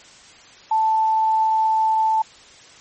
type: tone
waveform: sine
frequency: 880 Hz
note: A5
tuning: in tune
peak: -15 dBFS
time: 0.71-2.22 s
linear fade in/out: 5 ms
effects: white hiss -46 dBFS RMS until 2.8 s + MP3 32 kbps